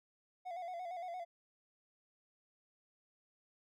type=tone with vibrato; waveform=triangle; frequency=708 Hz; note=F5; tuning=23 cents sharp; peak=-39 dBFS; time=0.45-1.25 s; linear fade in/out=20 ms; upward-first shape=square; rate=8.7 Hz; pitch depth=63 cents each way; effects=none